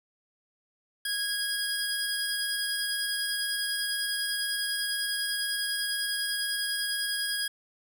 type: tone pair together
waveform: 25% pulse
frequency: 1646 / 4948 Hz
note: G#6 / D#8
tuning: -16 / -10 cents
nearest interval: octave + perfect fifth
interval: 1906 cents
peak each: -27 dBFS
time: 1.05-7.48 s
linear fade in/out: 5 ms
effects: none